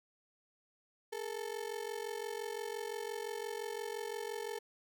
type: ring-modulated tone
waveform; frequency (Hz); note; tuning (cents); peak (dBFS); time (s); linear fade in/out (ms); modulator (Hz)
35% pulse; 440; A4; 0; -34; 1.12-4.59; 10; 22.9
effects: none